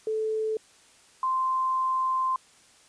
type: tone pair in turn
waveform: sine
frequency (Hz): 436.9 / 1042.1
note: A4 / C6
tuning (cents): -12 / -7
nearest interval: octave + minor third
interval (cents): 1505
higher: second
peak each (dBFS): -25 / -23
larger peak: second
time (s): 0.07-0.57 / 1.23-2.36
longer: second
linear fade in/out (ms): 2
effects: white hiss -57 dBFS RMS until 2.88 s + resampled to 22050 Hz

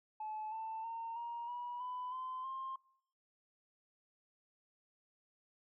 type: tone with pitch steps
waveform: sine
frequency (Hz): 862 / 887.8 / 914.3 / 941.6 / 969.8 / 998.8 / 1028.7 / 1059.4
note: A5 / A5 / A#5 / A#5 / B5 / B5 / C6 / C6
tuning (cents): -36 / +15 / -34 / +17 / -32 / +19 / -30 / +21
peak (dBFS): -39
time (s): 0.2-2.76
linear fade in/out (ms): 5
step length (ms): 320
effects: noise-tail reverb RT60 0.8 s tail -25 dB re dry + tanh soft clip ceiling -36 dBFS

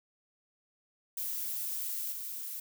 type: noise with level steps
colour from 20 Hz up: violet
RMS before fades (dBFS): -36 / -40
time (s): 1.17-2.6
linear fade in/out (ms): 5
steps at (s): 2.12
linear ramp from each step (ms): 5
effects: none

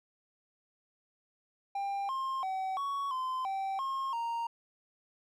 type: tone with pitch steps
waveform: triangle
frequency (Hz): 795 / 1062 / 761 / 1116 / 1032 / 776 / 1074 / 930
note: G5 / C6 / F#5 / C#6 / C6 / G5 / C6 / A#5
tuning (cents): +24 / +25 / +48 / +11 / -24 / -18 / +45 / -4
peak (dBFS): -30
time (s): 1.75-4.47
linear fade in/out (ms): 5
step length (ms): 340
effects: none

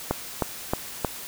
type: click train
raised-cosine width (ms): 1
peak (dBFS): -8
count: 4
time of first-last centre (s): 0.11-1.048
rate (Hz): 3.2
effects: white hiss -38 dBFS RMS until 1.27 s

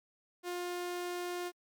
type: tone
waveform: sawtooth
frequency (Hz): 354.3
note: F4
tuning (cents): +25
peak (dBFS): -32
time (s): 0.43-1.52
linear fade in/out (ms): 50
effects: MP3 96 kbps

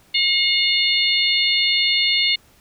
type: harmonic tone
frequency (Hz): 718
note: F5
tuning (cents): +48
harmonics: 3 / 4 / 5 / 6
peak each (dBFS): -21 / -21 / -21 / -21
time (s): 0.14-2.36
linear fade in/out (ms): 10
effects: pink hiss -54 dBFS RMS until 2.6 s

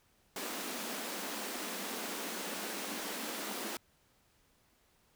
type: high-pass noise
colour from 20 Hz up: pink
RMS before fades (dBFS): -40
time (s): 0.36-3.77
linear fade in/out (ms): 2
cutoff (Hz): 190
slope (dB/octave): 96
effects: pink hiss -70 dBFS RMS until 5.15 s

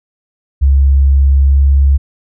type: tone with pitch glide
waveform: sine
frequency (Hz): 68.6 to 69.12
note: C#2 to C#2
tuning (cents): -17 to -4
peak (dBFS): -5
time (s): 0.61-1.98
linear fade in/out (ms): 20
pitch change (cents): +13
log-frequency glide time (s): 1.43-1.59
effects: none

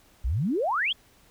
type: exponential sweep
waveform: sine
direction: up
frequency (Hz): 51 to 3482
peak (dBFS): -23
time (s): 0.24-0.93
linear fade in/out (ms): 10
effects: pink hiss -59 dBFS RMS until 1.3 s

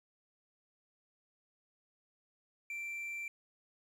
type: tone with quantisation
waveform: triangle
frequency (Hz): 2349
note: D7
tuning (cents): 0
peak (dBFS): -37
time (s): 2.7-3.28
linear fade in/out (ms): 2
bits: 11
effects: none

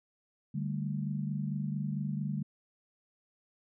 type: chord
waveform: sine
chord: D suspended fourth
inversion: none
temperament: just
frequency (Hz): 146.83 / 195.78 / 220.2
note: D3 / G3 / A3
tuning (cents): 0 / -2 / +2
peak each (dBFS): -34 / -36 / -39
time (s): 0.54-2.43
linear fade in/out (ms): 10
effects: none

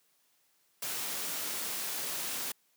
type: noise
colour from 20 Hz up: white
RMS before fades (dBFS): -36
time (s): 0.82-2.52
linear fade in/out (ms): 5
effects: white hiss -71 dBFS RMS until 2.76 s + high-pass 150 Hz 12 dB/octave

